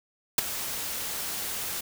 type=noise with ADSR envelope; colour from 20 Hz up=white; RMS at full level=-17 dBFS; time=0.38-1.81 s; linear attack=5 ms; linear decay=12 ms; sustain=-16 dB; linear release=8 ms; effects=none